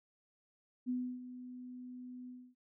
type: tone with ADSR envelope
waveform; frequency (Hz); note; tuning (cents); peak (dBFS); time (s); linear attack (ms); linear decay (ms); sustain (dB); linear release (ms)
sine; 250; B3; +21; -32; 0.86-2.55; 34; 300; -13; 270
effects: none

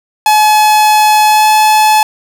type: tone with pitch glide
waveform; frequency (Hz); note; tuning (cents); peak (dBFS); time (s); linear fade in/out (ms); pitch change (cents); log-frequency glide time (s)
45% pulse; 853 to 859.4; G#5 to A5; +46 to -41; -5; 0.26-2.03; 2; +13; 1.27-1.48
effects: none

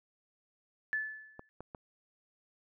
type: tone with exponential decay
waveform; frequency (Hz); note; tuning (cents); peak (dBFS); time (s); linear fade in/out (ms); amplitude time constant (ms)
sine; 1737; A6; -23; -28; 0.93-1.49; 0; 120
type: clicks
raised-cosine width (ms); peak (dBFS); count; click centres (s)
1; -30; 3; 1.394 / 1.606 / 1.748
effects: none

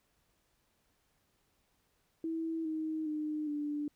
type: tone with pitch steps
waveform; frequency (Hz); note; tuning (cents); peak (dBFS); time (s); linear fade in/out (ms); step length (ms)
sine; 325.5 / 314.8 / 304.4 / 294.4; E4 / D#4 / D#4 / D4; -22 / +20 / -38 / +4; -33; 2.24-3.88; 2; 410
effects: pink hiss -75 dBFS RMS until 3.95 s

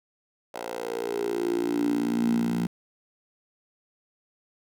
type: tone with high-pass filter sweep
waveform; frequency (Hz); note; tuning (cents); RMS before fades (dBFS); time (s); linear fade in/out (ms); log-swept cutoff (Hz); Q
10% pulse; 58.27; A#1; 0; -27; 0.54-2.67; 5; 580 to 190; 7.5
effects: none

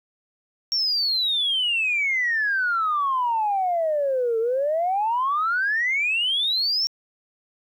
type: exponential two-way sweep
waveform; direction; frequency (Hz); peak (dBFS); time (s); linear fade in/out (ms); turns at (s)
sine; down then up; 5580 to 442.5 to 5580; -19; 0.72-6.87; 0; 4.39
effects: tanh soft clip ceiling -15 dBFS + 10-bit

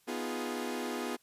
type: chord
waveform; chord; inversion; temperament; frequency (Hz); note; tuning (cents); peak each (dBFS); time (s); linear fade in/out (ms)
sawtooth; F half-diminished seventh; second; equal; 246.9 / 311.1 / 349.2 / 415.3; Cb4 / Eb4 / F4 / Ab4; 0 / 0 / 0 / 0; -34 / -39 / -36 / -36; 0.07-1.17; 20
effects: white hiss -68 dBFS RMS until 1.22 s + resampled to 32000 Hz

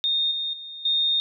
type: tone with level steps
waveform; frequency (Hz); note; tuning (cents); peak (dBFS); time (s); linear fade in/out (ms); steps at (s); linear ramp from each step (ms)
sine; 3672; A#7; -27; -20 / -25 / -35 / -19; 0.04-1.2; 0; 0.31 / 0.53 / 0.85; 5
effects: none

